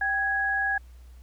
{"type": "tone pair together", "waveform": "sine", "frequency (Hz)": [784, 1661.2], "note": ["G5", "G#6"], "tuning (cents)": [0, 0], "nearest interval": "octave + minor second", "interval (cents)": 1300, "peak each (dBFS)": [-30, -24], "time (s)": [0.01, 0.78], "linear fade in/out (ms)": 5, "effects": ["added 61 Hz sine -45 dBFS peak until 1.22 s", "pink hiss -63 dBFS RMS until 1.22 s"]}